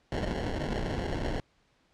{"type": "noise with sample-and-hold", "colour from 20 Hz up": "pink", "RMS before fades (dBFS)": -32, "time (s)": [0.12, 1.4], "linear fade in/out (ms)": 2, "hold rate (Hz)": 1225, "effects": ["pink hiss -68 dBFS RMS until 1.93 s", "low-pass 5000 Hz 12 dB/octave"]}